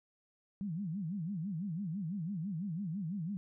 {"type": "tone with vibrato", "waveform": "sine", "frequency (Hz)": 180, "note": "F#3", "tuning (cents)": -47, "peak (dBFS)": -35, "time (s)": [0.61, 3.37], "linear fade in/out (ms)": 0, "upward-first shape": "sine", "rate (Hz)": 6, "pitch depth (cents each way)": 260, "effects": []}